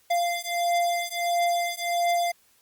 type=beating tone pair; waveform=square; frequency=693 / 694.5 Hz; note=F5 / F5; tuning=-14 / -10 cents; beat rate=1.5 Hz; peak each=-27 dBFS; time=0.1-2.32 s; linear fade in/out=10 ms; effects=white hiss -62 dBFS RMS until 2.61 s + Opus 48 kbps